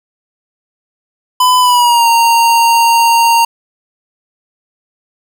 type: tone with pitch glide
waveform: square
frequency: 1004 to 926 Hz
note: B5 to A#5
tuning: +28 to -12 cents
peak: -7 dBFS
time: 1.4-3.45 s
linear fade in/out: 5 ms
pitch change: -140 cents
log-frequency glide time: 1.6-2.07 s
effects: 7-bit